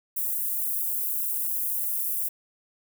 white high-pass noise, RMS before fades -28 dBFS, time 0.16-2.29 s, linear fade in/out 10 ms, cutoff 11000 Hz, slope 24 dB/octave, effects none

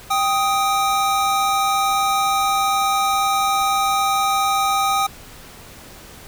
square tone pair together, 787 / 1249.3 Hz, G5 / D#6, +7 / +7 cents, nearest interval minor sixth, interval 800 cents, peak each -20 dBFS, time 0.1-5.07 s, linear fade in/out 10 ms, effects pink hiss -41 dBFS RMS until 6.27 s

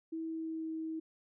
sine tone with pitch glide, 324.2 to 320.1 Hz, E4 to D#4, -29 to +49 cents, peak -36 dBFS, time 0.12-1 s, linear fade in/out 10 ms, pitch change -22 cents, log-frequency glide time 0.25-0.71 s, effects none

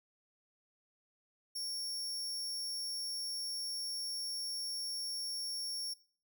sawtooth tone, 5490 Hz, F8, 31 cents flat, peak -35 dBFS, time 1.55-5.94 s, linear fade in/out 10 ms, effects noise-tail reverb RT60 0.5 s tail -23 dB re dry

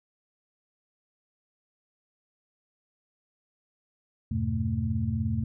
sine tone cluster, 84.4 / 101.1 / 124.3 / 222 Hz, E2 / G#2 / B2 / A3, +41 / -46 / +12 / +16 cents, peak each -31 dBFS, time 4.31-5.44 s, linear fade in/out 5 ms, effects none

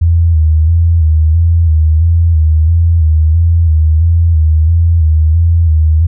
sine tone with vibrato, 81.1 Hz, E2, 28 cents flat, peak -5 dBFS, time 0.01-6.07 s, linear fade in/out 10 ms, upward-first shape square, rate 1.5 Hz, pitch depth 56 cents each way, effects none

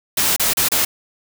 white noise with dropouts, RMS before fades -17 dBFS, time 0.17-0.85 s, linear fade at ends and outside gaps 5 ms, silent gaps 0.364-0.396 / 0.535-0.57 / 0.686-0.717 s, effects none

